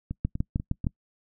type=two click trains; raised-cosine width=5 ms; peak=-19 / -13 dBFS; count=4 / 5; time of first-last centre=0.11-0.843 / 0.25-0.868 s; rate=4.09 / 6.47 Hz; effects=noise-tail reverb RT60 0.1 s tail -25 dB re dry